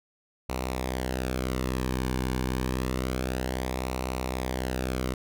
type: tone with flanger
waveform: sawtooth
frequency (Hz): 63.8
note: C2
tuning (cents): -43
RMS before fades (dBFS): -30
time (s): 0.49-5.14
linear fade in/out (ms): 5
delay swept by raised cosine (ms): 0.6 to 1.55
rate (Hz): 0.28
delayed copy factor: -0.6
effects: none